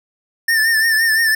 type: tone with vibrato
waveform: square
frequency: 1791 Hz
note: A6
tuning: 30 cents sharp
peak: -13 dBFS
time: 0.48-1.35 s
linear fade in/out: 5 ms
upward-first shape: triangle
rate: 5.8 Hz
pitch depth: 64 cents each way
effects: none